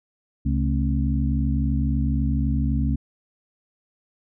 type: harmonic tone with a mistuned harmonic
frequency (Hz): 67.9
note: C#2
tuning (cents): -35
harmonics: 1 / 2 / 3 / 4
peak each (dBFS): -22 / -25 / -27 / -28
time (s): 0.45-2.96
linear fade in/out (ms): 10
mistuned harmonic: 3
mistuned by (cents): +130
effects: none

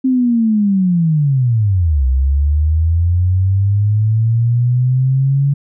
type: linear two-way sweep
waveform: sine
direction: down then up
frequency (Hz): 264.4 to 63.6 to 141.8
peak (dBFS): -10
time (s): 0.04-5.54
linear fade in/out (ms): 10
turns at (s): 2.06
effects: none

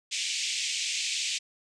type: band-pass noise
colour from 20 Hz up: pink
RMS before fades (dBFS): -31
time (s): 0.11-1.39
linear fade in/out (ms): 20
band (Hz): 2300 to 8000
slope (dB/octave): 48
effects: none

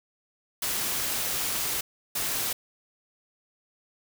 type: noise bursts at uneven times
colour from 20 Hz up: white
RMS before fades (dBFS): -29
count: 2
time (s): 0.62-1.81 / 2.15-2.53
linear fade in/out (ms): 5
effects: none

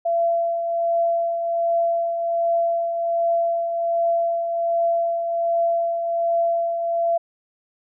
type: tone with tremolo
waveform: sine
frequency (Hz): 677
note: E5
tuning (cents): +46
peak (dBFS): -16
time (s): 0.05-7.18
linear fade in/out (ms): 10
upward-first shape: triangle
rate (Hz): 1.3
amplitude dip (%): 50
effects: none

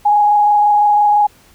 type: tone with frequency modulation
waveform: sine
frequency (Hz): 830.6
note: G#5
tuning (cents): 0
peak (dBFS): -8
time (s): 0.05-1.27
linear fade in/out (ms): 10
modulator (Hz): 25.9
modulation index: 0.51
effects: pink hiss -48 dBFS RMS until 1.54 s

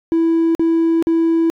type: tone bursts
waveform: triangle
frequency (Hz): 329.6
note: E4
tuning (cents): 0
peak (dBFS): -9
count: 3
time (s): 0.12-1.5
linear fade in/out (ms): 0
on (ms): 430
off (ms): 45
effects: tanh soft clip ceiling -7 dBFS

